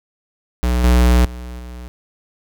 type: tone with level steps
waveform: square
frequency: 61 Hz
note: B1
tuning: 21 cents flat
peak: -15 / -10 / -29 / -31 dBFS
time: 0.63-1.88 s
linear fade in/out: 0 ms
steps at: 0.84 / 1.25 / 1.59 s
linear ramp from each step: 2 ms
effects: none